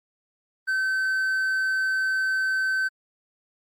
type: tone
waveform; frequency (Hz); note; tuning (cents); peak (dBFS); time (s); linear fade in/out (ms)
triangle; 1537; G6; -35; -20; 0.67-2.89; 20
effects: Opus 32 kbps